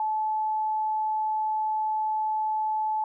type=tone; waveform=sine; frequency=865 Hz; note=A5; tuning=30 cents flat; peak=-24 dBFS; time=0-3.04 s; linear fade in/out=2 ms; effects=none